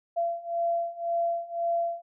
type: beating tone pair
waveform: sine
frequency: 680 / 681.9 Hz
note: F5 / F5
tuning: -46 / -42 cents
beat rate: 1.9 Hz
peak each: -30 / -28 dBFS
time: 0.16-2.02 s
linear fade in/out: 20 ms
effects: none